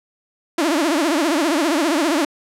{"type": "tone with vibrato", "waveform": "sawtooth", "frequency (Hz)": 311.8, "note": "D#4", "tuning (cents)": 4, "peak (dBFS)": -12, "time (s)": [0.58, 2.25], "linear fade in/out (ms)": 5, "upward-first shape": "triangle", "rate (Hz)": 15, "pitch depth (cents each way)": 240, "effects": ["low-pass 11000 Hz 12 dB/octave"]}